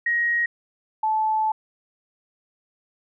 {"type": "tone pair in turn", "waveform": "sine", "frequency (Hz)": [1886, 870.2], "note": ["A#6", "A5"], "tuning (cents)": [20, -19], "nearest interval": "octave + minor second", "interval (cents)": 1339, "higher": "first", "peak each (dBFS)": -19, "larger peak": "neither", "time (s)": [[0.06, 0.46], [1.03, 1.52]], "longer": "second", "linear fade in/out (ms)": 5, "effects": []}